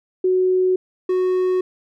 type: tone pair in turn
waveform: sine / triangle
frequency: 370 / 368.4 Hz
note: F#4 / F#4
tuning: 0 / -7 cents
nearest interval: unison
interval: 7 cents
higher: first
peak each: -14 dBFS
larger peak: neither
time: 0.24-0.76 / 1.09-1.61 s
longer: neither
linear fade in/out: 5 ms
effects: none